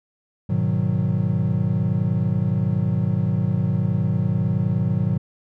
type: chord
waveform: triangle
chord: G# minor seventh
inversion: none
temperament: equal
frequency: 103.83 / 123.47 / 155.56 / 185 Hz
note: G#2 / B2 / D#3 / F#3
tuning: 0 / 0 / 0 / 0 cents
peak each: -22 dBFS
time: 0.49-5.18 s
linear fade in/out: 10 ms
effects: none